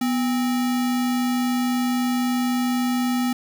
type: tone with sample-and-hold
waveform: sine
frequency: 246.9 Hz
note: B3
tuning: in tune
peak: -19 dBFS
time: 0.01-3.33 s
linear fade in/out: 5 ms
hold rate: 1050 Hz
effects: none